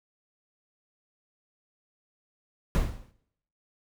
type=noise with exponential decay; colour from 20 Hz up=brown; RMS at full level=-20 dBFS; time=2.75-3.11 s; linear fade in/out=0 ms; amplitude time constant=78 ms; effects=noise-tail reverb RT60 0.7 s tail -17 dB re dry